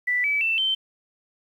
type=tone with pitch steps; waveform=sine; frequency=1975.5 / 2296 / 2668 / 3100 Hz; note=B6 / D7 / E7 / G7; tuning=0 / -40 / +20 / -20 cents; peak=-20 dBFS; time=0.07-0.75 s; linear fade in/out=10 ms; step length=170 ms; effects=9-bit